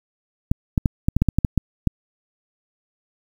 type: clicks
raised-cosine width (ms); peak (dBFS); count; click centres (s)
5; -4; 11; 0.515 / 0.778 / 0.858 / 1.085 / 1.166 / 1.22 / 1.287 / 1.386 / 1.448 / 1.577 / 1.873
effects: 7-bit